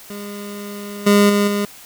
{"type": "tone with level steps", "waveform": "25% pulse", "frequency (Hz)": 204.1, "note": "G#3", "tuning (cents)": -30, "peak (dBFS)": [-25, -6, -10, -14], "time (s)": [0.1, 1.65], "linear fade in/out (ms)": 2, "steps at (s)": [1.06, 1.29, 1.47], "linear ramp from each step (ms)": 10, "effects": ["white hiss -41 dBFS RMS until 1.85 s"]}